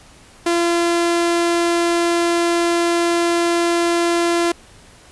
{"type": "tone", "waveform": "sawtooth", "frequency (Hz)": 342, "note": "F4", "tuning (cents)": -36, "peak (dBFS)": -11, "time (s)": [0.46, 4.52], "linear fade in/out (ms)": 5, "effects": ["pink hiss -46 dBFS RMS until 5.11 s", "resampled to 24000 Hz"]}